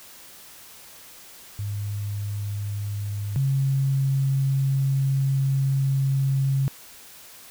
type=tone pair in turn; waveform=sine; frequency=102.4 / 135.74 Hz; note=G#2 / C#3; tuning=-24 / -36 cents; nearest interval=perfect fourth; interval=488 cents; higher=second; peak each=-26 / -19 dBFS; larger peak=second; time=1.59-3.36 / 3.36-6.68 s; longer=second; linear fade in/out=0 ms; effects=white hiss -46 dBFS RMS until 7.5 s